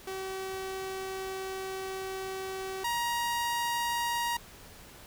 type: tone pair in turn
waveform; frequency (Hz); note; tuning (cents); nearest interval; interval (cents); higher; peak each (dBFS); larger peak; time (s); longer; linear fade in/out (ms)
sawtooth; 381.4 / 945.6; G4 / A#5; -47 / +24; octave + major third; 1571; second; -31 / -25; second; 0.07-2.84 / 2.84-4.37; first; 5
effects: pink hiss -51 dBFS RMS until 5.06 s